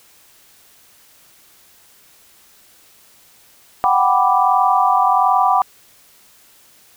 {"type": "chord", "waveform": "sine", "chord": "G major seventh", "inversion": "third", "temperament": "equal with one note detuned", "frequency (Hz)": [740, 781.3, 987.8, 1174.7], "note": ["F#5", "G5", "B5", "D6"], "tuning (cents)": [0, -6, 0, 0], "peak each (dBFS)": -17, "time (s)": [3.84, 5.62], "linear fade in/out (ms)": 0, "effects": ["white hiss -50 dBFS RMS until 6.96 s"]}